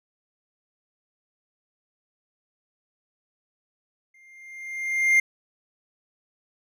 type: tone with exponential growth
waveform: triangle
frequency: 2108 Hz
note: C7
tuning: 12 cents sharp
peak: -12 dBFS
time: 4.14-5.2 s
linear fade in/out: 5 ms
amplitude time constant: 230 ms
effects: none